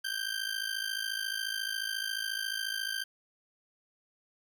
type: ring-modulated tone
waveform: 20% pulse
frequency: 1568 Hz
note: G6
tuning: in tune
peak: -25 dBFS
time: 0.04-3.04 s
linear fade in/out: 10 ms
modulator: 27.1 Hz
effects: none